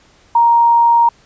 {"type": "tone", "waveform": "sine", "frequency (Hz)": 936, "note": "A#5", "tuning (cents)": 7, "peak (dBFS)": -7, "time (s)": [0.35, 1.09], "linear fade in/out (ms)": 5, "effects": ["pink hiss -50 dBFS RMS until 1.25 s", "resampled to 16000 Hz"]}